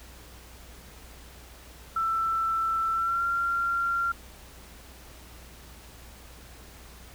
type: tone with pitch glide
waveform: sine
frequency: 1332 to 1379.8 Hz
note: E6 to F6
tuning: +18 to -21 cents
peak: -24 dBFS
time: 1.96-4.12 s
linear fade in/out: 5 ms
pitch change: +61 cents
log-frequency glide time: 2.91-3.24 s
effects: added 60 Hz sine -49 dBFS peak until 7.14 s + pink hiss -50 dBFS RMS until 7.14 s